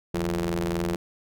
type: ring-modulated tone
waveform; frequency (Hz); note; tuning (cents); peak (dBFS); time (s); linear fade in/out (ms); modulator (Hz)
sawtooth; 83.7; E2; +27; -18; 0.14-0.96; 5; 262
effects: none